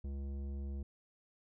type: tone with tanh clipping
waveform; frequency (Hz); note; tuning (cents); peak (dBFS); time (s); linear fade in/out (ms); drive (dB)
sine; 69.3; C#2; 0; -40; 0.04-0.83; 5; 13
effects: none